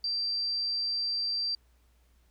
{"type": "tone", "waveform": "sine", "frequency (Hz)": 4699, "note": "D8", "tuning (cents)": 0, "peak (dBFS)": -28, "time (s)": [0.04, 1.55], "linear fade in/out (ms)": 2, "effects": ["added 60 Hz sine -62 dBFS peak until 2.3 s", "pink hiss -71 dBFS RMS until 2.3 s"]}